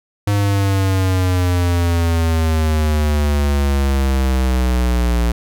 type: exponential sweep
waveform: square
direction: down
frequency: 102.6 to 58.27 Hz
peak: -14 dBFS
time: 0.27-5.32 s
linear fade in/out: 5 ms
effects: none